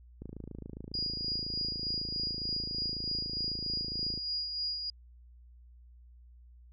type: click train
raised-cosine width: 3 ms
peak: -29 dBFS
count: 109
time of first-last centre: 0.22-4.176 s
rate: 27.3 Hz
type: tone with tremolo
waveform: sine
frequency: 4873 Hz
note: D#8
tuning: 37 cents flat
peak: -30 dBFS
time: 0.94-4.9 s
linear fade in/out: 2 ms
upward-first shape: sine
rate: 3.3 Hz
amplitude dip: 45%
effects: added 60 Hz sine -52 dBFS peak until 6.72 s + MP3 96 kbps